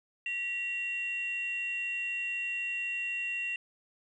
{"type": "tone pair together", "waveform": "sine", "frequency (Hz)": [1942, 2746], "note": ["B6", "F7"], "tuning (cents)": [-30, -30], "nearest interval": "tritone", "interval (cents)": 600, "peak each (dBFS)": [-39, -31], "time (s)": [0.26, 3.56], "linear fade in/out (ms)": 2, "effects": ["tanh soft clip ceiling -26 dBFS"]}